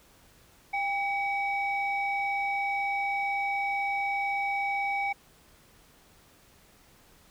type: tone pair together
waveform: sine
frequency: 798 / 2269 Hz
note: G5 / C#7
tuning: +31 / +40 cents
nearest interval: octave + tritone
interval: 1809 cents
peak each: -28 / -29 dBFS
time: 0.73-5.13 s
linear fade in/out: 10 ms
effects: tanh soft clip ceiling -21 dBFS + pink hiss -59 dBFS RMS until 7.3 s